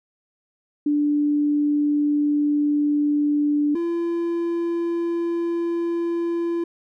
sine / triangle tone pair in turn, 293.7 / 339.7 Hz, D4 / F4, 0 / -48 cents, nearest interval minor third, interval 252 cents, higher second, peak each -17 / -19 dBFS, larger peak first, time 0.86-3.75 / 3.75-6.64 s, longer neither, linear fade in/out 5 ms, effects none

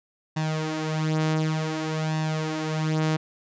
sawtooth tone with flanger, 156.8 Hz, D#3, 14 cents sharp, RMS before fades -26 dBFS, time 0.36-3.17 s, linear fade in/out 10 ms, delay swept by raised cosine 1.1 to 6.4 ms, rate 0.55 Hz, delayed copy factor +0.65, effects resampled to 16000 Hz

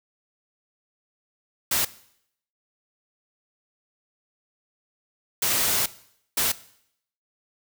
white noise bursts at uneven times, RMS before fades -23 dBFS, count 3, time 1.71-1.85 / 5.42-5.86 / 6.37-6.52 s, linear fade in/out 5 ms, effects noise-tail reverb RT60 0.7 s tail -18 dB re dry

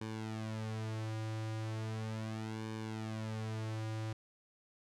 sawtooth tone with flanger, 110 Hz, A2, in tune, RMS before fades -40 dBFS, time 0.01-4.13 s, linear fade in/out 5 ms, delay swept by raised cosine 1.5 to 4.7 ms, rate 0.37 Hz, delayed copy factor -0.8, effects low-pass 8000 Hz 12 dB/octave

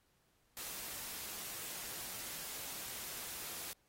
white noise, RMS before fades -45 dBFS, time 0.57-3.73 s, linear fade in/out 0 ms, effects pink hiss -75 dBFS RMS until 3.88 s + AAC 48 kbps

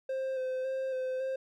triangle tone with vibrato, 522 Hz, C5, 4 cents flat, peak -29 dBFS, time 0.09-1.36 s, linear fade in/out 5 ms, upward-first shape square, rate 1.8 Hz, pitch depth 20 cents each way, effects none

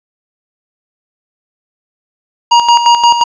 square tone with tremolo, 947 Hz, A#5, 27 cents sharp, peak -4 dBFS, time 2.51-3.24 s, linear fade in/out 10 ms, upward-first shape square, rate 5.7 Hz, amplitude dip 60%, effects resampled to 16000 Hz + 7-bit

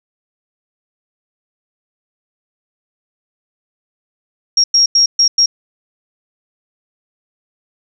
sine tone bursts at uneven times, 5588 Hz, F8, in tune, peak -7 dBFS, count 5, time 4.57-4.64 / 4.74-4.86 / 4.95-5.06 / 5.19-5.28 / 5.38-5.46 s, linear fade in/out 5 ms, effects none

